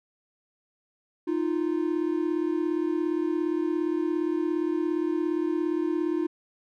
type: tone pair together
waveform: triangle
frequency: 311.1 / 348.4 Hz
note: D#4 / F4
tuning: 0 / -4 cents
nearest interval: major second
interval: 196 cents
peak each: -25 dBFS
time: 1.27-6.27 s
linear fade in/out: 10 ms
effects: none